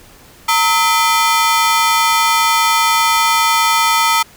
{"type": "ring-modulated tone", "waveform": "sawtooth", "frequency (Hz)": 1101, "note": "C#6", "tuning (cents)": -12, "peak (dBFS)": -4, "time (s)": [0.48, 4.23], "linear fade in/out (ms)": 10, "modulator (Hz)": 185, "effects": ["pink hiss -43 dBFS RMS until 4.36 s"]}